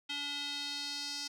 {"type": "tone with band-pass filter sweep", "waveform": "square", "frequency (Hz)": 287.1, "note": "D4", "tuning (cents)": -39, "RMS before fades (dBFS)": -39, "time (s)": [0.09, 1.28], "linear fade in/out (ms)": 10, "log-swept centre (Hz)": [3300, 5100], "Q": 3.4, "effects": []}